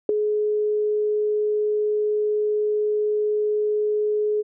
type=tone with ADSR envelope; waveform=sine; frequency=422.1 Hz; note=G#4; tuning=28 cents sharp; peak=-10 dBFS; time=0.09-4.43 s; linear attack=3 ms; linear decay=4 ms; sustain=-9 dB; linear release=29 ms; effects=none